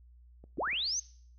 clicks, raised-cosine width 2 ms, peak -39 dBFS, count 5, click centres 0.44 / 0.574 / 0.62 / 0.676 / 0.731 s
sine linear sweep, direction up, 205.3 to 6420 Hz, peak -30 dBFS, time 0.58-1 s, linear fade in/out 5 ms
effects noise-tail reverb RT60 0.6 s tail -21 dB re dry + added 60 Hz sine -54 dBFS peak until 1.38 s

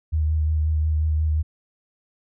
sine tone with vibrato, 77.6 Hz, D#2, 4 cents flat, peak -18 dBFS, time 0.12-1.43 s, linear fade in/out 20 ms, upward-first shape sine, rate 5.6 Hz, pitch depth 22 cents each way, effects none

